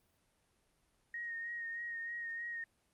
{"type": "tone with vibrato", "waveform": "sine", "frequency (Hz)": 1864.7, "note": "A#6", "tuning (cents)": 0, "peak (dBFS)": -39, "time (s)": [1.14, 2.64], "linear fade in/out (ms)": 2, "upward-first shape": "sine", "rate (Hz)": 3.2, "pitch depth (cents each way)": 26, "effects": ["pink hiss -75 dBFS RMS until 2.93 s", "Opus 32 kbps"]}